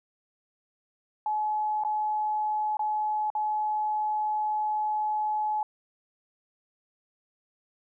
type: tone with dropouts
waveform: sine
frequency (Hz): 852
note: G#5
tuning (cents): +44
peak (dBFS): -25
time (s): 1.26-5.63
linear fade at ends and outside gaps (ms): 2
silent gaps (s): 1.837-1.848 / 2.77-2.793 / 3.302-3.351
effects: none